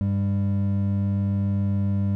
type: tone pair together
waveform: triangle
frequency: 99.2 / 198.4 Hz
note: G2 / G3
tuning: +21 / +21 cents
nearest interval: octave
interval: 1200 cents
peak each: -20 / -23 dBFS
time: 0.01-2.15 s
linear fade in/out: 0 ms
effects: none